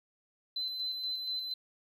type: tone with tremolo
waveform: triangle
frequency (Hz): 4046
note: B7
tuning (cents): +41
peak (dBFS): -29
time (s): 0.56-1.54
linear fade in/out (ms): 5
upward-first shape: square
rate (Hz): 4.2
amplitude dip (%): 45
effects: tanh soft clip ceiling -30 dBFS